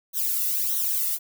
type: noise with flanger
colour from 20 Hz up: violet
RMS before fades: -25 dBFS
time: 0.13-1.19 s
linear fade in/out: 50 ms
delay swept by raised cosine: 0.4 to 1.29 ms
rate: 1.6 Hz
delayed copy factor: -1
effects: none

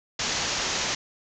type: low-pass noise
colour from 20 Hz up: white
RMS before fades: -28 dBFS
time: 0.19-0.95 s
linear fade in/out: 5 ms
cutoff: 7000 Hz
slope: 96 dB/octave
effects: none

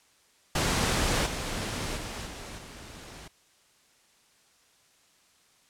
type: noise with level steps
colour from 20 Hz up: pink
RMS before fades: -26 / -33 / -37 / -41 / -45 dBFS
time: 0.55-3.28 s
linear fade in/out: 5 ms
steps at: 1.25 / 1.96 / 2.25 / 2.57 s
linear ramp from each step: 20 ms
effects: white hiss -63 dBFS RMS until 5.69 s + low-pass 9000 Hz 12 dB/octave

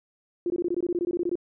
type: tone bursts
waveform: sine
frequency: 349.2 Hz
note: F4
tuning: in tune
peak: -23 dBFS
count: 15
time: 0.46-1.355 s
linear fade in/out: 2 ms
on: 41 ms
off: 20 ms
effects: none

